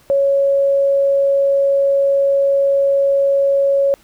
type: tone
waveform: sine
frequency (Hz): 554.4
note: C#5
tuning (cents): 0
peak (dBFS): -11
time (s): 0.1-3.94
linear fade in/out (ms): 0
effects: pink hiss -51 dBFS RMS until 4.03 s